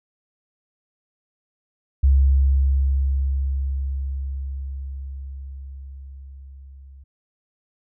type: tone with level ramp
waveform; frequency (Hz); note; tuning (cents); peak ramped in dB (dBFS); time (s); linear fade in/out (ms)
sine; 67.8; C#2; -38; -11 to -41; 2.03-7.04; 10
effects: none